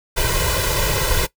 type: noise with comb filter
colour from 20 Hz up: pink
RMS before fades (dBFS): -19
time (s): 0.16-1.27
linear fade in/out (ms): 20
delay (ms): 2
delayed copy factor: +1
effects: noise-tail reverb RT60 0.1 s tail -18 dB re dry